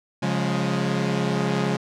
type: chord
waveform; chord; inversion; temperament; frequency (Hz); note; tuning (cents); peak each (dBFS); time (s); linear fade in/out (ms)
sawtooth; Db major; none; equal with one note detuned; 138.59 / 177.36 / 207.7; Db3 / F3 / Ab3; 0 / +27 / 0; -22; 0.22-1.77; 10
effects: low-pass 6000 Hz 12 dB/octave